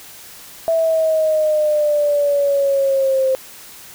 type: exponential sweep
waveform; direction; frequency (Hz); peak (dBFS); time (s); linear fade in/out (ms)
sine; down; 659.3 to 523.3; -13; 0.68-3.35; 0
effects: white hiss -39 dBFS RMS until 3.94 s